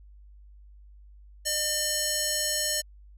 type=tone with band-pass filter; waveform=square; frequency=604 Hz; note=D5; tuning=48 cents sharp; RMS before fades=-28 dBFS; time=1.45-2.82 s; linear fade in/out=20 ms; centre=7600 Hz; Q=1.2; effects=added 50 Hz sine -48 dBFS peak until 3.17 s